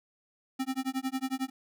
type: tone with tremolo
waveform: square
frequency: 263.3 Hz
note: C4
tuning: 11 cents sharp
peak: -28 dBFS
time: 0.59-1.5 s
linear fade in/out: 10 ms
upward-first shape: sine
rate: 11 Hz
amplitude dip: 100%
effects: none